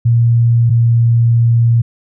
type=tone pair in turn; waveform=sine; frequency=117.4 / 116.93 Hz; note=A#2 / A#2; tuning=+13 / +6 cents; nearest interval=unison; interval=7 cents; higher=first; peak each=-7 dBFS; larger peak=neither; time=0.05-0.7 / 0.7-1.82 s; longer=second; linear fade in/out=10 ms; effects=none